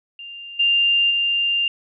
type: tone with level steps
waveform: sine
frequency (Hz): 2794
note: F7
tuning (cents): 0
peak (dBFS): -33 / -14 / -17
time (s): 0.19-1.68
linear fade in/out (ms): 2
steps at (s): 0.59 / 1.1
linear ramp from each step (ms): 10
effects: none